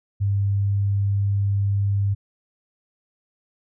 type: tone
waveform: sine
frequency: 99.9 Hz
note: G2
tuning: 33 cents sharp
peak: -18 dBFS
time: 0.2-2.15 s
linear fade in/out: 20 ms
effects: none